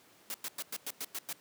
white noise bursts, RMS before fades -38 dBFS, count 8, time 0.3-1.329 s, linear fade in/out 2 ms, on 42 ms, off 99 ms, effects pink hiss -61 dBFS RMS until 1.4 s + high-pass 200 Hz 12 dB/octave

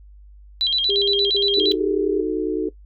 sine tone with vibrato, 3574 Hz, A7, 26 cents sharp, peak -17 dBFS, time 0.61-1.72 s, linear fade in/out 0 ms, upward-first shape square, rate 8.6 Hz, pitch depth 180 cents each way
sine tone bursts, 400.9 Hz, G4, 39 cents sharp, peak -21 dBFS, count 3, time 0.89-2.208 s, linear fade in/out 5 ms, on 410 ms, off 44 ms
sine chord, D# diminished, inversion none, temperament equal, 311.1 / 370 / 440 Hz, D#4 / F#4 / A4, 0 / 0 / 0 cents, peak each -24 dBFS, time 1.57-2.69 s, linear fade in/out 5 ms
effects noise-tail reverb RT60 0.1 s tail -18 dB re dry + added 50 Hz sine -42 dBFS peak until 2.85 s

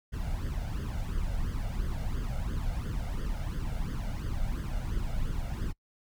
brown noise with flanger, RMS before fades -32 dBFS, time 0.12-5.73 s, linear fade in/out 20 ms, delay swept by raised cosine 0.61 to 1.43 ms, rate 2.9 Hz, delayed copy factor +0.75, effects noise-tail reverb RT60 0.1 s tail -24 dB re dry

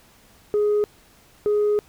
sine tone pair in turn, 417 / 417 Hz, G#4 / G#4, +7 / +7 cents, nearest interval unison, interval 0 cents, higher neither, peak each -15 dBFS, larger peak neither, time 0.54-0.84 / 1.46-1.79 s, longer second, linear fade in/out 0 ms, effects tanh soft clip ceiling -15 dBFS + pink hiss -54 dBFS RMS until 1.88 s

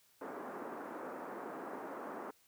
pink band-pass noise, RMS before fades -45 dBFS, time 0.21-2.31 s, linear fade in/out 5 ms, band 260 to 1400 Hz, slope 24 dB/octave, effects white hiss -69 dBFS RMS until 2.47 s

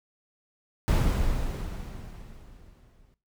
brown noise with exponential decay, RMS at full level -20 dBFS, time 0.88-3.14 s, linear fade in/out 0 ms, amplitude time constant 490 ms, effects noise-tail reverb RT60 0.3 s tail -17 dB re dry

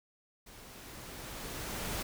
pink noise with level ramp, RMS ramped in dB -53 to -36 dBFS, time 0.46-2.03 s, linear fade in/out 10 ms, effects none

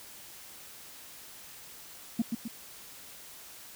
sine tone with echo, 230.1 Hz, A#3, 22 cents flat, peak -21 dBFS, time 2.19-2.22 s, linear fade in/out 5 ms, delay 130 ms, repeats 2, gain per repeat -6 dB, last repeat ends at 2.48 s, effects tanh soft clip ceiling -22 dBFS + white hiss -49 dBFS RMS until 3.75 s

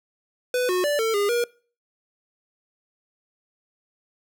square tone with pitch steps, 498 / 364 / 584 / 449.7 / 406.7 / 476.8 Hz, B4 / F#4 / D5 / A4 / G#4 / A#4, +14 / -28 / -10 / +38 / -36 / +39 cents, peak -21 dBFS, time 0.54-1.44 s, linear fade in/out 2 ms, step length 150 ms, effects noise-tail reverb RT60 0.4 s tail -23 dB re dry

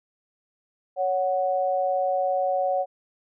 sine tone pair together, 557.3 / 740 Hz, C#5 / F#5, +9 / 0 cents, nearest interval perfect fourth, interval 491 cents, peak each -24 dBFS, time 0.96-2.86 s, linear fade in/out 50 ms, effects none

